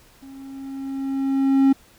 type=tone with level ramp; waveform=triangle; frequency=270.8 Hz; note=C#4; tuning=40 cents flat; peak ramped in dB=-37 to -9 dBFS; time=0.22-1.73 s; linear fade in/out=10 ms; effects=pink hiss -53 dBFS RMS until 1.98 s